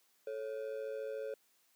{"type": "ring-modulated tone", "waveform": "triangle", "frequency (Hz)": 493.9, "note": "B4", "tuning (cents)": 0, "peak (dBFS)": -33, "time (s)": [0.27, 1.34], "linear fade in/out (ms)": 2, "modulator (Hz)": 57, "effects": ["white hiss -72 dBFS RMS until 1.75 s", "high-pass 200 Hz 12 dB/octave"]}